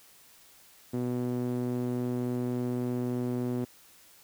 sawtooth tone with band-pass filter, 123.47 Hz, B2, in tune, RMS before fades -31 dBFS, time 0.93-3.65 s, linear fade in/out 10 ms, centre 290 Hz, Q 1.7, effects white hiss -57 dBFS RMS until 4.23 s

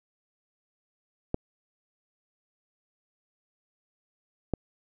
clicks, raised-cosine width 2 ms, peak -13 dBFS, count 2, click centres 1.344 / 4.537 s, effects none

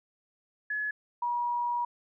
sine tone pair in turn, 1701 / 960.5 Hz, G#6 / B5, +41 / -48 cents, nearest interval minor seventh, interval 989 cents, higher first, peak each -29 / -27 dBFS, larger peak second, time 0.7-0.91 / 1.22-1.85 s, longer second, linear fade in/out 5 ms, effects none

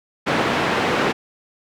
pink band-pass noise, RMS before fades -20 dBFS, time 0.26-1.13 s, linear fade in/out 20 ms, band 220 to 2500 Hz, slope 12 dB/octave, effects none

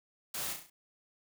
white noise with echo, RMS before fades -38 dBFS, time 0.34-0.53 s, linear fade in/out 5 ms, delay 34 ms, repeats 5, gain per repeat -5 dB, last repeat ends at 0.7 s, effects none

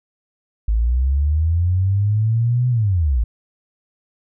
sine linear two-way sweep, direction up then down, 52.2 to 126.1 to 52.2 Hz, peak -14 dBFS, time 0.68-3.24 s, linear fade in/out 5 ms, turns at 2.69 s, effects none

